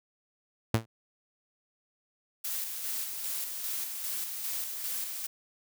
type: tone with exponential decay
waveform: sawtooth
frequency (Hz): 112.3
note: A2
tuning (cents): +36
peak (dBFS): -16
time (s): 0.74-0.86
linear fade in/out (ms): 5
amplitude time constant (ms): 25
type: noise with tremolo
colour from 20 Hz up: blue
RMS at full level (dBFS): -34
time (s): 2.44-5.27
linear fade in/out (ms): 10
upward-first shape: square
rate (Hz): 2.5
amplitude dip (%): 35
effects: none